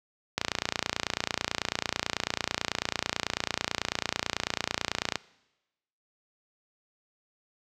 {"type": "click train", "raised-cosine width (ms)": 0.2, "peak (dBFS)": -8, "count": 140, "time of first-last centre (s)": [0.38, 5.157], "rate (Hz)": 29.1, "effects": ["noise-tail reverb RT60 1.0 s tail -22 dB re dry", "high-pass 60 Hz 12 dB/octave"]}